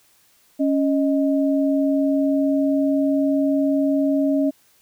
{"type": "tone pair together", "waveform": "sine", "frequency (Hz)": [277.5, 622.3], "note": ["C#4", "D#5"], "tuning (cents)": [2, 0], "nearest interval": "octave + major second", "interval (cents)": 1398, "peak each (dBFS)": [-17, -23], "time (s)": [0.59, 4.51], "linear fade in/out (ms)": 20, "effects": ["white hiss -58 dBFS RMS until 4.81 s"]}